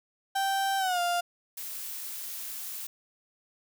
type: tone with pitch glide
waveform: 35% pulse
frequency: 781 to 699.8 Hz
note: G5 to F5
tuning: -7 to +3 cents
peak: -24 dBFS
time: 0.35-1.21 s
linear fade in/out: 10 ms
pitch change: -190 cents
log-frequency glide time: 0.78-1 s
type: noise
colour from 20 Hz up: blue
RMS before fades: -38 dBFS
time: 1.57-2.87 s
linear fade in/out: 5 ms
effects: none